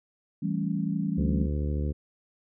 sine chord, A dominant seventh, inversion second, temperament equal, 164.81 / 196 / 220 / 277.2 Hz, E3 / G3 / A3 / C#4, 0 / 0 / 0 / 0 cents, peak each -30 / -29 / -35 / -34 dBFS, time 0.42-1.46 s, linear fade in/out 10 ms
harmonic tone, 73.42 Hz, D2, in tune, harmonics 1 / 2 / 3 / 4 / 5 / 6 / 7, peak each -27 / -33 / -37 / -39 / -41 / -43 / -44 dBFS, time 1.17-1.93 s, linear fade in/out 20 ms
effects none

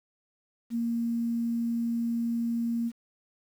sine tone with quantisation, 233.1 Hz, A#3, in tune, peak -26 dBFS, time 0.7-2.92 s, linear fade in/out 50 ms, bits 9, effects none

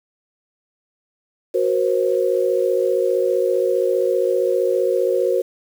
sine tone cluster, 370.6 / 476.8 / 532 Hz, F#4 / A#4 / C5, +3 / +39 / +29 cents, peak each -20 dBFS, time 1.54-5.42 s, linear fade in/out 10 ms, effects 7-bit

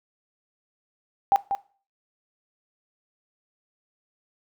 sine tone with echo, 794 Hz, G5, 22 cents sharp, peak -14 dBFS, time 1.32-1.36 s, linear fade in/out 0 ms, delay 190 ms, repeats 1, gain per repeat -8 dB, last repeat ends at 1.55 s, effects noise-tail reverb RT60 0.4 s tail -19 dB re dry

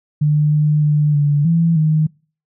sine tone with pitch steps, 149.8 / 150.7 / 149.2 / 145.5 / 166.4 / 155.4 Hz, D3 / D3 / D3 / D3 / E3 / D#3, +35 / +45 / +28 / -16 / +17 / -2 cents, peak -11 dBFS, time 0.21-2.07 s, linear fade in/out 10 ms, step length 310 ms, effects noise-tail reverb RT60 0.4 s tail -26 dB re dry

